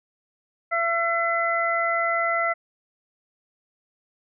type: harmonic tone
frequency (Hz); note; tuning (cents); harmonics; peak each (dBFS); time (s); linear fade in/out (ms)
675; E5; +41; 1 / 2 / 3; -25 / -25 / -25; 0.71-2.54; 20
effects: none